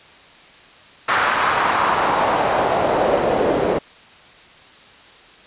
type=noise with band-pass filter sweep; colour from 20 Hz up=pink; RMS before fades=-18 dBFS; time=1.08-3.79 s; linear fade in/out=10 ms; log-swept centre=1400 to 440 Hz; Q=2; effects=white hiss -45 dBFS RMS until 5.46 s + resampled to 8000 Hz